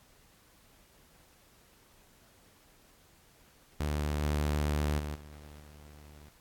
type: tone with level steps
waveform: sawtooth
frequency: 74.3 Hz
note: D2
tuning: 21 cents sharp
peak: -26 / -24 / -31 / -44 / -47 dBFS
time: 3.8-6.29 s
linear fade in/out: 5 ms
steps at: 4.22 / 4.98 / 5.14 / 5.59 s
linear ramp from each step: 20 ms
effects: pink hiss -62 dBFS RMS until 6.4 s + AAC 64 kbps